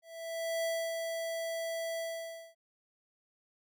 square tone with ADSR envelope, 660 Hz, E5, 2 cents sharp, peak -31 dBFS, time 0.02-2.55 s, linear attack 620 ms, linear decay 280 ms, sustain -4 dB, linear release 560 ms, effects none

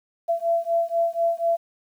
sine beating tone pair, 672 / 676.1 Hz, E5 / E5, +33 / +44 cents, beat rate 4.1 Hz, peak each -23 dBFS, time 0.28-1.57 s, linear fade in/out 20 ms, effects 9-bit

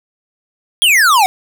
square exponential sweep, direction down, 3370 to 725 Hz, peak -8 dBFS, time 0.82-1.26 s, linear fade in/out 0 ms, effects none

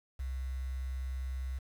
sine tone with quantisation, 65 Hz, C2, 11 cents flat, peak -34 dBFS, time 0.19-1.59 s, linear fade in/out 10 ms, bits 9, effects none

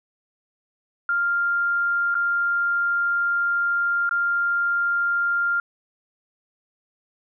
sine tone with dropouts, 1396.9 Hz, F6, in tune, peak -19 dBFS, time 1.09-5.6 s, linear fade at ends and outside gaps 2 ms, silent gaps 2.144-2.151 / 4.093-4.11 s, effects none

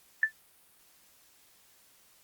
sine tone with exponential decay, 1760 Hz, A6, in tune, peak -17 dBFS, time 0.23-0.32 s, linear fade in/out 2 ms, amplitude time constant 18 ms, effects white hiss -62 dBFS RMS until 2.23 s + Opus 48 kbps

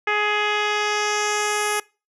10% pulse tone with low-pass filter sweep, 418.8 Hz, G#4, 15 cents sharp, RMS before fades -22 dBFS, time 0.07-1.8 s, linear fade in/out 5 ms, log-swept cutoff 2300 to 11000 Hz, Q 1.8, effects noise-tail reverb RT60 0.3 s tail -23 dB re dry

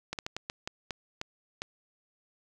slowing click train, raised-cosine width 0.2 ms, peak -17 dBFS, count 9, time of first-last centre 0.13-1.619 s, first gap 58 ms, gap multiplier 1.32, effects none

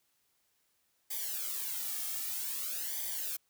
blue noise with flanger, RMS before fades -37 dBFS, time 1.1-3.37 s, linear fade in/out 10 ms, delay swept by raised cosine 0.73 to 2.03 ms, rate 0.52 Hz, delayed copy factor -0.8, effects white hiss -75 dBFS RMS until 3.49 s

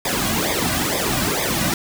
pink noise with flanger, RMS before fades -21 dBFS, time 0.05-1.74 s, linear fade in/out 2 ms, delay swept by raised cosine 0.69 to 2.29 ms, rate 2.2 Hz, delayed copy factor -0.9, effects none

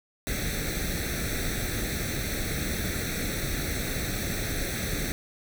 pink noise with comb filter, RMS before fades -30 dBFS, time 0.27-5.12 s, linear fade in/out 0 ms, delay 0.5 ms, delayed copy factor +0.85, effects none

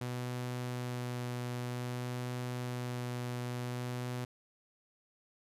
sawtooth tone with vibrato, 123.47 Hz, B2, in tune, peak -32 dBFS, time 0.01-4.25 s, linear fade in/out 5 ms, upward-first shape sine, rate 0.53 Hz, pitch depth 9 cents each way, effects resampled to 32000 Hz

